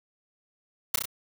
white noise with echo, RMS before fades -23 dBFS, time 0.94-0.96 s, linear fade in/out 5 ms, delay 32 ms, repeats 3, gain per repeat -3 dB, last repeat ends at 1.056 s, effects none

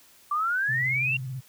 sine exponential sweep, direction up, 1156 to 2786 Hz, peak -23 dBFS, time 0.31-1.17 s, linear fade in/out 5 ms
sine tone with vibrato, 130 Hz, C3, 11 cents flat, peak -31 dBFS, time 0.68-1.41 s, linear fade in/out 20 ms, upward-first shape triangle, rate 18 Hz, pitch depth 110 cents each way
effects white hiss -56 dBFS RMS until 1.48 s

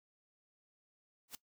white noise with exponential growth, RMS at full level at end -40 dBFS, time 1.28-1.35 s, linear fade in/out 2 ms, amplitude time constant 15 ms, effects noise-tail reverb RT60 0.1 s tail -18 dB re dry + high-pass 80 Hz 12 dB/octave

